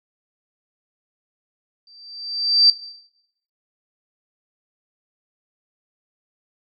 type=tone with exponential growth; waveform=sine; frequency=4672 Hz; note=D8; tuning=10 cents flat; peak=-8 dBFS; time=1.87-2.7 s; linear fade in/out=2 ms; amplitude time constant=180 ms; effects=noise-tail reverb RT60 0.8 s tail -17 dB re dry